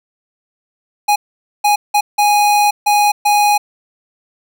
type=tone bursts at uneven times; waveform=square; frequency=828 Hz; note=G#5; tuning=5 cents flat; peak=-10 dBFS; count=6; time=1.08-1.16 / 1.64-1.76 / 1.94-2.01 / 2.18-2.71 / 2.86-3.12 / 3.25-3.58 s; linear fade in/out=10 ms; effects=none